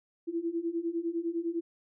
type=beating tone pair; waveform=sine; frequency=330 / 339.9 Hz; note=E4 / F4; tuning=+2 / -47 cents; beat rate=9.9 Hz; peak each=-34 / -32 dBFS; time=0.27-1.61 s; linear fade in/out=20 ms; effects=none